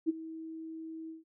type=tone with ADSR envelope; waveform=sine; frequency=322.2 Hz; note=E4; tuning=39 cents flat; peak=-23 dBFS; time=0.06-1.24 s; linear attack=32 ms; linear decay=21 ms; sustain=-17 dB; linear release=150 ms; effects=none